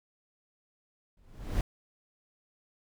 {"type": "noise with exponential growth", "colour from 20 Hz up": "brown", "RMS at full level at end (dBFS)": -25, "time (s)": [1.17, 1.61], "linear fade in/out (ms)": 2, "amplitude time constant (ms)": 94, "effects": []}